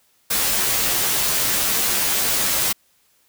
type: noise with comb filter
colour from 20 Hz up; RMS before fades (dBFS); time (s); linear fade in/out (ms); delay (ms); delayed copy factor
white; -20; 0.3-2.73; 10; 12; -0.9
effects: white hiss -61 dBFS RMS until 3.28 s